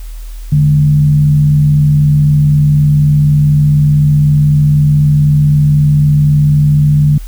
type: tone with frequency modulation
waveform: sine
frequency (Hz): 147.7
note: D3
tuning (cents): +10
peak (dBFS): -5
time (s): 0.52-7.18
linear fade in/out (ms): 5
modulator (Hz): 64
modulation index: 0.33
effects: added 40 Hz sine -22 dBFS peak until 7.27 s + white hiss -41 dBFS RMS until 7.27 s